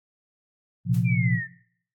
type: chord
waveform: sine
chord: Bb suspended second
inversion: none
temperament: just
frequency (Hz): 116.54 / 131.11 / 174.81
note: Bb2 / C3 / F3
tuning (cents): 0 / +4 / +2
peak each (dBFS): -24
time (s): 0.85-1.41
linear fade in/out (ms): 50
type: noise with exponential decay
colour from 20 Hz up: white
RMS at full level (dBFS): -41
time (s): 0.94-1.13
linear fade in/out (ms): 5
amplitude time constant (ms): 40
type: exponential sweep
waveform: sine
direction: down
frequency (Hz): 2421 to 1763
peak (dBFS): -29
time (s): 1.04-1.48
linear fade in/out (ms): 50
effects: noise-tail reverb RT60 0.6 s tail -18 dB re dry + AAC 64 kbps